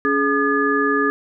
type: tone cluster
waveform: sine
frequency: 280.7 / 422.7 / 1214 / 1702 Hz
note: C#4 / G#4 / D#6 / G#6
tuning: +22 / +31 / -43 / +42 cents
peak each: -21 dBFS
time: 0.05-1.1 s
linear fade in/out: 0 ms
effects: none